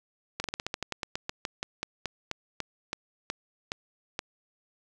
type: slowing click train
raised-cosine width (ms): 0.2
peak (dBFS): -14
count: 22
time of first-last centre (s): 0.4-4.191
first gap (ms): 41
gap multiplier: 1.13
effects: none